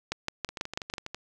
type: two click trains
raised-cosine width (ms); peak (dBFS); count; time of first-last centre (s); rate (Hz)
0.2; -12 / -19; 6 / 9; 0.12-0.938 / 0.49-1.146; 6.11 / 12.2
effects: none